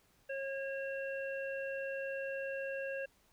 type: harmonic tone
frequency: 544 Hz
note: C#5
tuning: 33 cents flat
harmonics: 1 / 3 / 5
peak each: -38 / -43 / -47 dBFS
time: 0.29-3.06 s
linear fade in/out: 10 ms
effects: pink hiss -70 dBFS RMS until 3.32 s